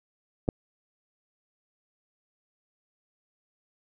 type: clicks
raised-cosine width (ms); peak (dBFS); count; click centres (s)
2; -28 / -10; 2; 0.48 / 0.488
effects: none